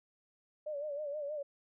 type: tone with vibrato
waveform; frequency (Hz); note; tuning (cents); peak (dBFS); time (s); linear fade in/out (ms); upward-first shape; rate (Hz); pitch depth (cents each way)
sine; 587.3; D5; 0; -36; 0.66-1.43; 10; sine; 6.3; 79
effects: none